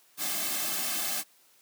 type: noise with comb filter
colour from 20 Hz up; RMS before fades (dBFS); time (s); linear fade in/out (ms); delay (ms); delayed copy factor
white; -31; 0.17-1.24; 50; 2.1; -1
effects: white hiss -62 dBFS RMS until 1.61 s + high-pass 200 Hz 12 dB/octave